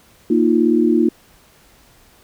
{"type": "chord", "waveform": "sine", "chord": "Bb suspended fourth", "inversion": "none", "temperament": "equal", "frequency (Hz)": [233.1, 311.1, 349.2], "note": ["Bb3", "Eb4", "F4"], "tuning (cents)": [0, 0, 0], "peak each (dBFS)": -16, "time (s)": [0.3, 1.09], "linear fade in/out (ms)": 5, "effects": ["pink hiss -51 dBFS RMS until 2.23 s"]}